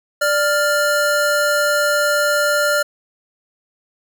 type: tone pair together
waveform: square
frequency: 588.6 / 1400 Hz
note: D5 / F6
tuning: +4 / +4 cents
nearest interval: octave + minor third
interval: 1500 cents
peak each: -18 dBFS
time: 0.21-2.83 s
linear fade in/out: 10 ms
effects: none